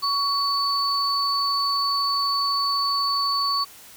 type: tone pair together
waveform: sine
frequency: 1121 / 4484 Hz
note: C#6 / C#8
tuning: +19 / +19 cents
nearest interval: 2 octaves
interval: 2400 cents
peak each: -23 dBFS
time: 0.02-3.65 s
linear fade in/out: 20 ms
effects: white hiss -46 dBFS RMS until 3.96 s